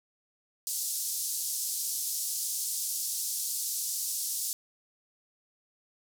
white band-pass noise, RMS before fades -33 dBFS, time 0.67-4.53 s, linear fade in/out 0 ms, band 4900 to 13000 Hz, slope 24 dB/octave, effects none

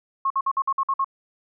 sine tone bursts, 1085 Hz, C#6, 37 cents flat, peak -19 dBFS, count 8, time 0.25-1.045 s, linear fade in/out 5 ms, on 53 ms, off 53 ms, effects none

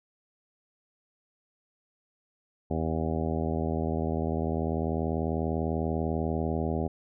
harmonic tone with a mistuned harmonic, 80.2 Hz, E2, 47 cents flat, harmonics 1 / 2 / 3 / 4 / 5 / 6 / 7 / 8 / 9 / 10, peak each -32 / -33 / -33 / -37 / -35 / -40 / -39 / -40 / -39 / -44 dBFS, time 2.7-6.88 s, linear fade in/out 10 ms, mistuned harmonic 10, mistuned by +15 cents, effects none

